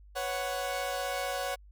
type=chord; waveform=sawtooth; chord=B suspended second; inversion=none; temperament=equal with one note detuned; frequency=499 / 554.4 / 740 Hz; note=B4 / C#5 / F#5; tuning=+18 / 0 / 0 cents; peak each=-36 / -31 / -31 dBFS; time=0.15-1.56 s; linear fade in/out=20 ms; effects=added 50 Hz sine -51 dBFS peak until 1.71 s